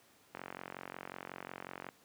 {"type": "click train", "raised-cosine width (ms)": 0.5, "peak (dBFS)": -27, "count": 71, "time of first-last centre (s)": [0.35, 1.888], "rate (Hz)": 45.5, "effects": ["pink hiss -65 dBFS RMS until 2.04 s", "high-pass 150 Hz 12 dB/octave"]}